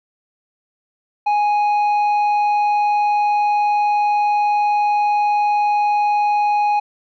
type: tone with tanh clipping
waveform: sine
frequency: 830.6 Hz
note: G#5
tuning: in tune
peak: -15 dBFS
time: 1.26-6.8 s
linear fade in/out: 10 ms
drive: 6 dB
effects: none